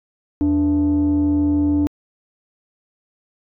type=tone pair together; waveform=sine; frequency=82 / 292.2 Hz; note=E2 / D4; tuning=-9 / -9 cents; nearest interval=octave + minor seventh; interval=2200 cents; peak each=-20 / -13 dBFS; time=0.41-1.87 s; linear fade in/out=0 ms; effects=tanh soft clip ceiling -12 dBFS